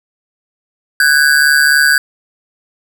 square ring-modulated tone, 1568 Hz, G6, in tune, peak -5 dBFS, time 1-1.98 s, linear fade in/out 2 ms, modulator 71.8 Hz, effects none

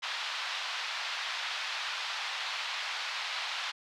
white band-pass noise, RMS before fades -36 dBFS, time 0.02-3.72 s, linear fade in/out 20 ms, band 790 to 4200 Hz, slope 24 dB/octave, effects none

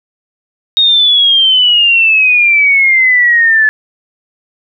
sine exponential sweep, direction down, 3744 to 1723 Hz, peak -5 dBFS, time 0.77-3.69 s, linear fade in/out 0 ms, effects none

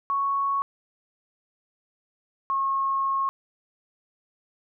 sine tone pair in turn, 1108.7 / 1086.5 Hz, C#6 / C#6, 0 / -35 cents, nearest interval unison, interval 35 cents, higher first, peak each -22 dBFS, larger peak neither, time 0.1-0.62 / 2.5-3.29 s, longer second, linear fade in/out 0 ms, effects none

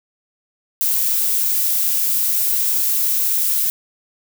violet noise, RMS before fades -18 dBFS, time 0.81-3.7 s, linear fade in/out 0 ms, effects none

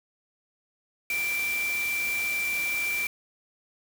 sine tone in noise, 2349 Hz, D7, in tune, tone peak -26 dBFS, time 1.1-3.07 s, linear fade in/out 2 ms, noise white, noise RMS -36 dBFS, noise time 1.1-3.07 s, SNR +7 dB, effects none

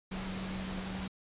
sine tone in noise, 188.7 Hz, F#3, 34 cents sharp, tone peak -38 dBFS, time 0.11-1.08 s, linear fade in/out 10 ms, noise pink, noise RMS -41 dBFS, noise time 0.11-1.08 s, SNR 0 dB, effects resampled to 8000 Hz

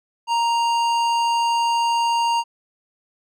triangle tone with hard clipping, 933 Hz, A#5, 1 cent sharp, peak -19 dBFS, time 0.27-2.44 s, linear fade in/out 50 ms, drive 17 dB, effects none

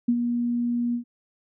sine tone with ADSR envelope, 239.3 Hz, A#3, 46 cents sharp, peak -16 dBFS, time 0.08-1.04 s, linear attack 8 ms, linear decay 63 ms, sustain -6 dB, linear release 100 ms, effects none

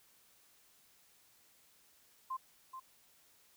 sine tone with echo, 1046 Hz, C6, 1 cent flat, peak -36 dBFS, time 2.3-2.37 s, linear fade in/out 10 ms, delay 430 ms, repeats 1, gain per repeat -8 dB, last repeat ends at 2.8 s, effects white hiss -67 dBFS RMS until 3.56 s

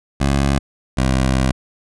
15% pulse tone pair in turn, 69.2 / 65.32 Hz, C#2 / C2, -2 / -2 cents, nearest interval minor second, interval 100 cents, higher first, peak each -8 dBFS, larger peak neither, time 0.2-0.59 / 0.97-1.52 s, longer second, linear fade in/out 10 ms, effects resampled to 24000 Hz

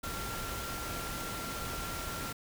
sine tone in noise, 1373 Hz, F6, 30 cents flat, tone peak -42 dBFS, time 0.03-2.33 s, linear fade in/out 10 ms, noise pink, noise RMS -39 dBFS, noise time 0.03-2.33 s, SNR -6 dB, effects none

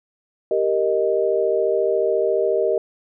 sine chord, Eb major, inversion first, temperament equal, 392 / 466.2 / 622.3 Hz, G4 / Bb4 / Eb5, 0 / 0 / 0 cents, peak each -21 dBFS, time 0.51-2.78 s, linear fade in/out 2 ms, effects none

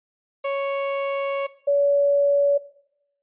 35% pulse / sine tone pair in turn, 554.4 / 568 Hz, C#5 / C#5, 0 / +42 cents, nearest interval unison, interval 42 cents, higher second, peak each -21 / -16 dBFS, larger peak second, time 0.44-1.47 / 1.67-2.58 s, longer first, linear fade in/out 10 ms, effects noise-tail reverb RT60 0.8 s tail -18 dB re dry + resampled to 8000 Hz

